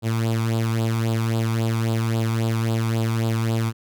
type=tone with flanger; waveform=sawtooth; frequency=113.3 Hz; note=A#2; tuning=49 cents flat; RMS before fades=-22 dBFS; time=0.02-3.73 s; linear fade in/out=50 ms; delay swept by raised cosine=0.24 to 0.88 ms; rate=3.7 Hz; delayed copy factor=+0.7; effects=none